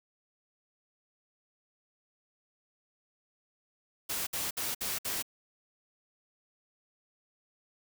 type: noise bursts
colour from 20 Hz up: white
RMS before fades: -34 dBFS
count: 5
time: 4.09-5.226 s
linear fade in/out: 10 ms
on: 180 ms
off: 59 ms
effects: none